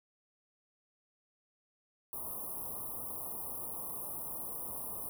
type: band-stop noise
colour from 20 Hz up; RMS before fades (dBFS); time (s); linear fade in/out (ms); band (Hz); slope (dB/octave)
white; -41; 2.13-5.09; 0; 1200 to 9600; 96
effects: none